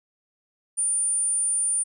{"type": "tone", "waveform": "sine", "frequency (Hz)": 9240, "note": "D9", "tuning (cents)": -29, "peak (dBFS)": -21, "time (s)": [0.77, 1.84], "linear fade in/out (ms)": 20, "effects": []}